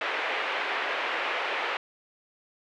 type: band-pass noise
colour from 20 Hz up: white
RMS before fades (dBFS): -30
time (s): 0.01-1.77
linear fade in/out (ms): 2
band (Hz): 400 to 2600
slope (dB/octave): 24
effects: none